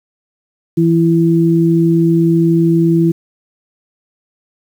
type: tone pair together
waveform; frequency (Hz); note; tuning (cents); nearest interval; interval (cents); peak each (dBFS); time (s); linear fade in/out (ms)
sine; 165.4 / 333.1; E3 / E4; +6 / +18; octave; 1212; -11; 0.77-3.12; 10
effects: 7-bit